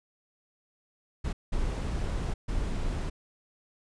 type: noise bursts at uneven times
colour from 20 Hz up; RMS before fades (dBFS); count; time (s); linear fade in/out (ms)
brown; -30; 3; 1.24-1.33 / 1.52-2.34 / 2.48-3.1; 10
effects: resampled to 22050 Hz